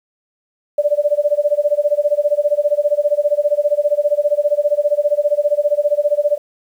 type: tone with tremolo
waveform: sine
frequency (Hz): 587.3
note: D5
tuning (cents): 0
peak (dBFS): -9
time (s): 0.78-6.38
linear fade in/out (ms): 5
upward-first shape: sine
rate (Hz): 15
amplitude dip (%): 95
effects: 8-bit